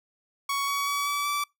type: tone with pitch steps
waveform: sawtooth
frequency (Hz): 1117 / 1127.4 / 1137.8 / 1148.4 / 1159.1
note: C#6 / C#6 / C#6 / D6 / D6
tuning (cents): +13 / +29 / +45 / -39 / -23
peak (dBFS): -22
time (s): 0.49-1.44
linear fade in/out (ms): 5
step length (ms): 190
effects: noise-tail reverb RT60 0.2 s tail -26 dB re dry